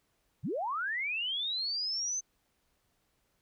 sine linear sweep, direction up, 92.5 to 6272 Hz, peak -31 dBFS, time 0.43-2.21 s, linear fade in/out 20 ms, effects pink hiss -75 dBFS RMS until 3.41 s

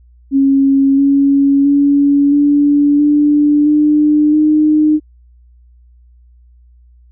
sine tone with pitch steps, 273.4 / 278.5 / 283.7 / 289 / 294.4 / 299.9 / 305.5 Hz, C#4 / C#4 / C#4 / D4 / D4 / D4 / D#4, -24 / +8 / +40 / -28 / +4 / +36 / -32 cents, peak -7 dBFS, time 0.31-5 s, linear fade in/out 50 ms, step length 670 ms, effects added 60 Hz sine -42 dBFS peak until 7.11 s

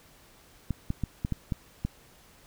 clicks, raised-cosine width 5 ms, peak -16 dBFS, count 7, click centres 0.707 / 0.904 / 1.037 / 1.249 / 1.323 / 1.522 / 1.85 s, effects pink hiss -57 dBFS RMS until 2.46 s

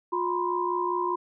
sine tone cluster, 356.4 / 969 / 1034 Hz, F4 / B5 / C6, +35 / -33 / -21 cents, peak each -29 dBFS, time 0.12-1.16 s, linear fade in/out 10 ms, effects none

